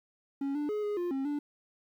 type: tone with pitch steps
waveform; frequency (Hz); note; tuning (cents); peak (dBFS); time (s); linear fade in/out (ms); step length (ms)
triangle; 276.9 / 294.7 / 421.2 / 415.1 / 351.6 / 269.5 / 291.8; C#4 / D4 / G#4 / G#4 / F4 / C#4 / D4; -2 / +6 / +24 / -1 / +12 / -49 / -11; -28; 0.41-1.39; 5; 140
effects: 11-bit